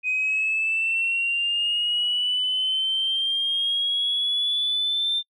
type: linear sweep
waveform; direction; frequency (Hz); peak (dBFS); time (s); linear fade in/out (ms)
sine; up; 2500 to 3590; -20; 0.03-5.23; 50
effects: noise-tail reverb RT60 0.1 s tail -26 dB re dry + tanh soft clip ceiling -16 dBFS